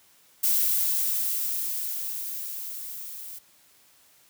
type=noise with level ramp; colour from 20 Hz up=violet; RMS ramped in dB=-22 to -40 dBFS; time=0.43-3.39 s; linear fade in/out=10 ms; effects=white hiss -59 dBFS RMS until 4.29 s + high-pass 60 Hz 12 dB/octave